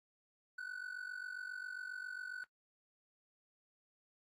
triangle ring-modulated tone, 1492 Hz, F#6, 14 cents sharp, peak -38 dBFS, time 0.58-2.44 s, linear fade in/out 0 ms, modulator 23.7 Hz, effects noise-tail reverb RT60 0.1 s tail -20 dB re dry + AAC 48 kbps

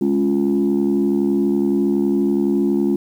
sine chord, Db major, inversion second, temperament equal, 207.7 / 277.2 / 349.2 Hz, Ab3 / Db4 / F4, 0 / 0 / 0 cents, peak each -18 dBFS, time 0.01-2.96 s, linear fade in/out 5 ms, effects tanh soft clip ceiling -9 dBFS + 8-bit

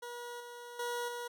20% pulse tone with level steps, 481.1 Hz, B4, 45 cents flat, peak -37 / -41 / -30 / -34 dBFS, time 0.02-1.28 s, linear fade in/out 10 ms, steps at 0.4 / 0.79 / 1.08 s, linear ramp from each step 5 ms, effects none

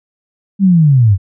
sine linear sweep, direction down, 201.9 to 89.9 Hz, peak -5 dBFS, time 0.59-1.18 s, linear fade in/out 50 ms, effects none

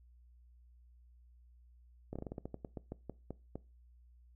slowing click train, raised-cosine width 2 ms, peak -28 dBFS, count 15, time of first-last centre 2.13-3.556 s, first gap 26 ms, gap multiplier 1.19, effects noise-tail reverb RT60 0.3 s tail -21 dB re dry + added 60 Hz sine -59 dBFS peak until 4.35 s

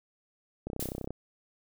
click train, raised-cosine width 2 ms, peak -22 dBFS, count 15, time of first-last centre 0.67-1.106 s, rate 32.1 Hz
blue noise with exponential decay, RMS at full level -33 dBFS, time 0.8-1.06 s, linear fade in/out 1 ms, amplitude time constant 55 ms
effects none

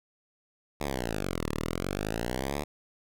5% pulse exponential two-way sweep, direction down then up, 75.8 to 36.88 to 75.8 Hz, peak -19 dBFS, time 0.8-2.64 s, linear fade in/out 10 ms, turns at 1.5 s, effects none

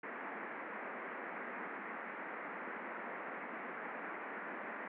white band-pass noise, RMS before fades -45 dBFS, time 0.03-4.88 s, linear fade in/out 5 ms, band 190 to 2100 Hz, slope 48 dB/octave, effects none

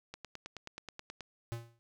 click train, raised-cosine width 0.2 ms, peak -26 dBFS, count 11, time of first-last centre 0.14-1.207 s, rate 9.37 Hz
square tone with exponential decay, 116.7 Hz, A#2, 2 cents sharp, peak -34 dBFS, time 1.52-1.79 s, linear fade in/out 0 ms, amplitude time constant 57 ms
effects none

